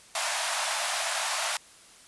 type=high-pass noise; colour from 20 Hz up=pink; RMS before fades=-29 dBFS; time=0.15-1.57 s; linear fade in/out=2 ms; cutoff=600 Hz; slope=96 dB/octave; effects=white hiss -53 dBFS RMS until 2.07 s + resampled to 24000 Hz